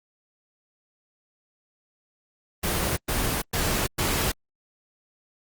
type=noise bursts; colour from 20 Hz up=pink; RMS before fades=-25 dBFS; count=4; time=2.63-4.32 s; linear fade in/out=10 ms; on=340 ms; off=110 ms; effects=Opus 24 kbps